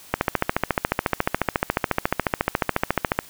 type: click train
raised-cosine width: 0.5 ms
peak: -3 dBFS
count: 44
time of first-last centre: 0.14-3.19 s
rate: 14.1 Hz
effects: white hiss -46 dBFS RMS until 3.29 s